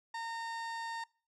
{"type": "tone", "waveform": "30% pulse", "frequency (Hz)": 917, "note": "A#5", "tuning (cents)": -29, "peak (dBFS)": -35, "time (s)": [0.14, 1.04], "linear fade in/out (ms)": 5, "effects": ["noise-tail reverb RT60 0.4 s tail -24 dB re dry", "low-pass 6000 Hz 12 dB/octave"]}